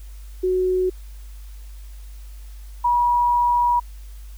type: tone pair in turn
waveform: sine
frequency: 369.1 / 964.5 Hz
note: F#4 / B5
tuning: -4 / -41 cents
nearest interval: octave + perfect fourth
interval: 1663 cents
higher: second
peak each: -17 / -15 dBFS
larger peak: second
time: 0.43-0.9 / 2.84-3.8 s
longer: second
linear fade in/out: 10 ms
effects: added 50 Hz sine -35 dBFS peak until 4.37 s + white hiss -53 dBFS RMS until 4.37 s